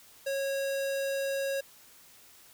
square tone, 548 Hz, C#5, 20 cents flat, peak -30 dBFS, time 0.26-1.61 s, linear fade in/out 10 ms, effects white hiss -56 dBFS RMS until 2.53 s

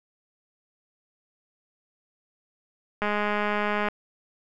click train, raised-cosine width 0.5 ms, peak -12 dBFS, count 181, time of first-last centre 3.02-3.885 s, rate 208 Hz, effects none

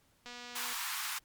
click train, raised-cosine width 0.2 ms, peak -30 dBFS, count 115, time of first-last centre 0.26-0.729 s, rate 243 Hz
pink high-pass noise, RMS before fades -38 dBFS, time 0.55-1.19 s, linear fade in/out 10 ms, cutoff 910 Hz, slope 48 dB/octave
effects pink hiss -70 dBFS RMS until 1.24 s + Opus 48 kbps

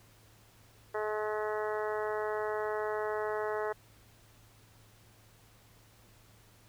harmonic tone, 213.3 Hz, G#3, 46 cents sharp, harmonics 2 / 3 / 4 / 5 / 6 / 7 / 8 / 9, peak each -34 / -38 / -40 / -42 / -44 / -45 / -46 / -47 dBFS, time 0.94-3.73 s, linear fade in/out 10 ms, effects added 109 Hz sine -62 dBFS peak until 6.68 s + pink hiss -62 dBFS RMS until 6.68 s

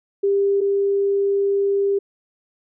sine tone pair in turn, 398 / 398 Hz, G4 / G4, +26 / +26 cents, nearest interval unison, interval 0 cents, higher neither, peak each -15 / -16 dBFS, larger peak first, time 0.23-0.61 / 0.61-1.99 s, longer second, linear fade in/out 10 ms, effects none

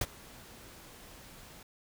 pink noise with ADSR envelope, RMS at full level -30 dBFS, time 0.01-1.63 s, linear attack 4 ms, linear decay 39 ms, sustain -22 dB, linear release 4 ms, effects none

